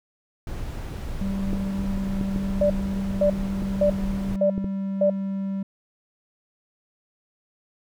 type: noise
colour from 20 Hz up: brown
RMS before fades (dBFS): -31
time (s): 0.47-4.36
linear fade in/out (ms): 2
type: tone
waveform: triangle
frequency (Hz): 194.8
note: G3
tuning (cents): -11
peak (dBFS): -23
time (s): 1.21-5.63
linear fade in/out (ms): 5
type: clicks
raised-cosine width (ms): 3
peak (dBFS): -17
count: 6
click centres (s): 1.531 / 2.212 / 2.361 / 3.621 / 4.579 / 4.644
type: tone bursts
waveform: sine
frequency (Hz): 587.3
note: D5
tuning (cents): 0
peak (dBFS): -16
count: 5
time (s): 2.61-5.1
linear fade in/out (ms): 5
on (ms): 90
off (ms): 510
effects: none